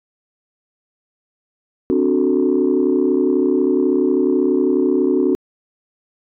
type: chord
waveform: sine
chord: D dominant seventh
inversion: third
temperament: equal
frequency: 261.6 / 293.7 / 370 / 440 Hz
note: C4 / D4 / F#4 / A4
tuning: 0 / 0 / 0 / 0 cents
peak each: -18 / -18 / -16 / -22 dBFS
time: 1.9-5.35 s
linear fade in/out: 0 ms
effects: tanh soft clip ceiling -6 dBFS